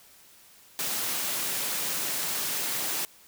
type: high-pass noise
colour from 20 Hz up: white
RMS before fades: -30 dBFS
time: 0.79-3.05 s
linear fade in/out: 0 ms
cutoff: 130 Hz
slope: 24 dB/octave
effects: white hiss -55 dBFS RMS until 3.27 s